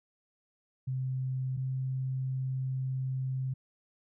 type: tone pair in turn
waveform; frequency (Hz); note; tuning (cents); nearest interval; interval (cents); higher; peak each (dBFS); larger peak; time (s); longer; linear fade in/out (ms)
sine; 130.2 / 131.03; C3 / C3; -8 / +3; unison; 11; second; -30 / -30; neither; 0.87-1.57 / 1.57-3.54; second; 10
effects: none